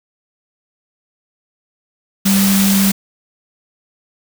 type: tone in noise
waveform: sine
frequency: 196 Hz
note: G3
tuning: in tune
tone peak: -11 dBFS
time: 2.25-2.92 s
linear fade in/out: 10 ms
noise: white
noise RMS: -18 dBFS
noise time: 2.25-2.92 s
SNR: +4 dB
effects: none